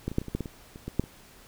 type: clicks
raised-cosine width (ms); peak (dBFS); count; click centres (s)
3; -16 / -23 / -11 / -25 / -24 / -15 / -18 / -24 / -29 / -21 / -10 / -29; 12; 0.08 / 0.116 / 0.184 / 0.216 / 0.283 / 0.35 / 0.407 / 0.458 / 0.759 / 0.88 / 0.996 / 1.039
effects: pink hiss -53 dBFS RMS until 1.47 s